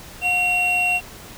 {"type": "tone pair together", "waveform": "triangle", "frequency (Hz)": [722, 2740], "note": ["F#5", "F7"], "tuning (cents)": [-43, -34], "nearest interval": "octave + major seventh", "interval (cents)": 2309, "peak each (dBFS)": [-23, -16], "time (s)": [0.21, 1.01], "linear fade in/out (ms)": 50, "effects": ["pink hiss -40 dBFS RMS until 1.37 s"]}